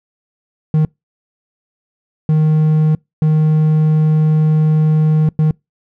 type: tone bursts at uneven times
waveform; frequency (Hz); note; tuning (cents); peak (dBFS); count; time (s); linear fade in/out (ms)
triangle; 155.2; D#3; -4; -7; 4; 0.74-0.85 / 2.29-2.95 / 3.22-5.29 / 5.39-5.51; 2
effects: noise-tail reverb RT60 0.2 s tail -26 dB re dry